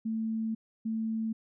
sine tone bursts at uneven times, 222.4 Hz, A3, 19 cents sharp, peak -29 dBFS, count 2, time 0.05-0.55 / 0.85-1.33 s, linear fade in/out 10 ms, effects none

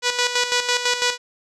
5% pulse tone with tremolo, 490 Hz, B4, 14 cents flat, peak -5 dBFS, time 0.02-1.18 s, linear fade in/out 50 ms, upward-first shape square, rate 6 Hz, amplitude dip 60%, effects resampled to 24000 Hz

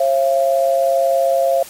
sine tone pair together, 540 / 680.4 Hz, C#5 / F5, -45 / -45 cents, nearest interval major third, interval 400 cents, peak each -15 dBFS, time 0-1.63 s, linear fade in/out 5 ms, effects white hiss -37 dBFS RMS until 1.69 s + MP3 64 kbps

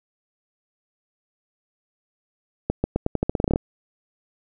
accelerating click train, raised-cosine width 2 ms, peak -7 dBFS, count 14, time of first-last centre 2.7-3.559 s, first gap 140 ms, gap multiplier 0.86, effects none

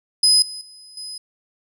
35% pulse tone with level steps, 5030 Hz, D#8, 18 cents sharp, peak -9 / -28 / -39 / -28 dBFS, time 0.23-1.18 s, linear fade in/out 5 ms, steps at 0.42 / 0.61 / 0.97 s, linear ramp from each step 2 ms, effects none

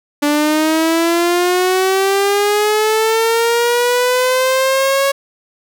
sawtooth linear sweep, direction up, 290 to 554.4 Hz, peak -8 dBFS, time 0.22-5.12 s, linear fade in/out 10 ms, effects none

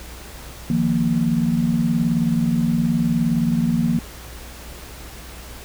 sine chord, Eb suspended second, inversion none, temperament equal, 155.56 / 174.61 / 233.1 Hz, Eb3 / F3 / Bb3, 0 / 0 / 0 cents, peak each -23 / -21 / -19 dBFS, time 0.7-3.99 s, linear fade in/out 2 ms, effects added 60 Hz sine -38 dBFS peak until 5.64 s + pink hiss -39 dBFS RMS until 5.64 s

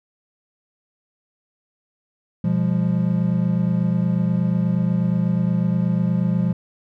triangle chord, F diminished, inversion second, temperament equal with one note detuned, 123.47 / 174.61 / 202.9 Hz, Cb3 / F3 / Ab3, 0 / 0 / -40 cents, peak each -22 / -17 / -22 dBFS, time 2.44-6.53 s, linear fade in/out 5 ms, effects none

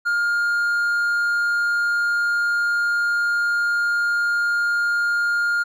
triangle tone, 1412 Hz, F6, 19 cents sharp, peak -16 dBFS, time 0.05-5.64 s, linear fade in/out 20 ms, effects none

